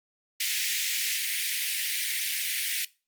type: high-pass noise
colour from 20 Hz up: pink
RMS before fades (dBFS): -29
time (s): 0.4-2.85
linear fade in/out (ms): 5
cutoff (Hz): 1900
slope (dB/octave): 48
effects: noise-tail reverb RT60 0.3 s tail -20 dB re dry + Opus 48 kbps